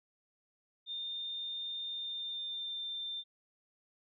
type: tone with pitch glide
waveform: sine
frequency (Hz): 3622 to 3582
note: A7 to A7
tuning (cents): +49 to +30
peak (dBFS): -37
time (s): 0.86-3.24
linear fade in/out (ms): 50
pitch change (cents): -19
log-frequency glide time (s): 1.91-2.88
effects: none